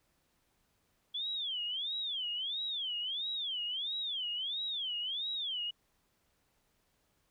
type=tone with vibrato; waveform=sine; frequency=3322 Hz; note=G#7; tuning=in tune; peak=-34 dBFS; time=1.14-5.71 s; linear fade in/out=10 ms; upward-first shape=sine; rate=1.5 Hz; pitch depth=260 cents each way; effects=pink hiss -75 dBFS RMS until 7.3 s